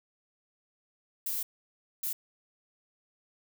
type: noise bursts at uneven times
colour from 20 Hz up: violet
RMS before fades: -33 dBFS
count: 2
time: 1.26-1.43 / 2.03-2.13 s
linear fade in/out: 5 ms
effects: none